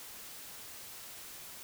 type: silence
effects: white hiss -48 dBFS RMS until 1.63 s